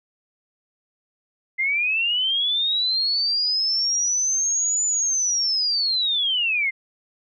sine linear two-way sweep, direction up then down, 2062 to 7040 to 2062 Hz, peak -19 dBFS, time 1.58-6.71 s, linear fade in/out 20 ms, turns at 4.85 s, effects none

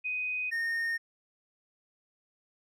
sine / triangle tone pair in turn, 2500 / 1838.4 Hz, D#7 / A#6, +8 / -25 cents, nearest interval perfect fourth, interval 533 cents, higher first, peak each -30 / -27 dBFS, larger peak second, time 0.04-0.51 / 0.51-0.98 s, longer neither, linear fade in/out 20 ms, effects none

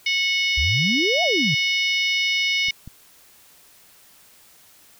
harmonic tone, 734 Hz, F#5, 14 cents flat, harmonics 3 / 4 / 5 / 6 / 7 / 8, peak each -21 / -25 / -28 / -36 / -29 / -37 dBFS, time 0.06-2.71 s, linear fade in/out 5 ms
sine exponential two-way sweep, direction up then down, 61.74 to 737 to 127.7 Hz, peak -21 dBFS, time 0.57-1.55 s, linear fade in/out 10 ms, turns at 1.23 s
clicks, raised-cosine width 5 ms, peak -29 / -25 dBFS, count 2, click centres 2.685 / 2.876 s
effects white hiss -52 dBFS RMS until 4.99 s

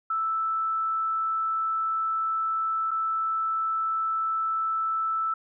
sine tone with dropouts, 1318.5 Hz, E6, in tune, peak -24 dBFS, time 0.1-5.34 s, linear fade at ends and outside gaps 5 ms, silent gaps 2.909-2.913 s, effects none

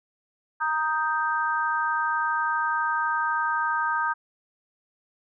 sine chord, Eb major, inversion second, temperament equal, 932.3 / 1244.5 / 1568 Hz, Bb5 / Eb6 / G6, 0 / 0 / 0 cents, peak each -27 dBFS, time 0.6-4.14 s, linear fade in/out 20 ms, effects none

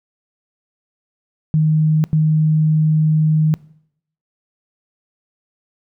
sine tone bursts at uneven times, 155.56 Hz, D#3, in tune, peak -11 dBFS, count 2, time 1.54-2.04 / 2.13-3.54 s, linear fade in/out 0 ms, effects noise-tail reverb RT60 0.7 s tail -22 dB re dry

